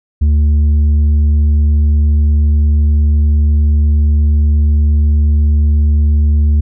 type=tone with tanh clipping; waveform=triangle; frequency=74.3 Hz; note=D2; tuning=21 cents sharp; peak=-8 dBFS; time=0.21-6.61 s; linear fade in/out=10 ms; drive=9 dB; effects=none